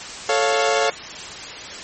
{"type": "chord", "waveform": "sawtooth", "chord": "A augmented", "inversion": "none", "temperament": "equal with one note detuned", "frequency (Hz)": [440, 554.4, 702.1], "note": ["A4", "C#5", "E#5"], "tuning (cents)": [0, 0, 9], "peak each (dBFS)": -17, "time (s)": [0.29, 0.9], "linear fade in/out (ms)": 2, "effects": ["white hiss -33 dBFS RMS until 1.83 s", "MP3 32 kbps"]}